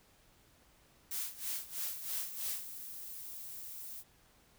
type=noise with tremolo; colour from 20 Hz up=blue; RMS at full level=-37 dBFS; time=1.11-2.65 s; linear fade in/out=2 ms; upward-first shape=sine; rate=3.1 Hz; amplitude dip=85%
type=noise; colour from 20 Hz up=violet; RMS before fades=-46 dBFS; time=1.88-4.04 s; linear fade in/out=50 ms
effects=pink hiss -66 dBFS RMS until 4.58 s